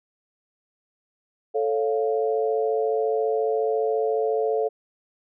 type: chord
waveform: sine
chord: A augmented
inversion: none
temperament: equal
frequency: 440 / 554.4 / 698.5 Hz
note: A4 / C#5 / E#5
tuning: 0 / 0 / 0 cents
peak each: -22 / -28 / -28 dBFS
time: 1.54-4.69 s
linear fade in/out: 20 ms
effects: none